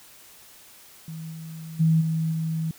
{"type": "tone with level steps", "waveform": "sine", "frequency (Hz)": 161, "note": "E3", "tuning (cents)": -41, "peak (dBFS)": [-33, -35, -16, -22, -24], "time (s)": [1.08, 2.71], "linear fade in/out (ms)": 2, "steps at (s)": [1.31, 1.79, 2, 2.31], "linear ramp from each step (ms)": 20, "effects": ["white hiss -50 dBFS RMS until 2.78 s"]}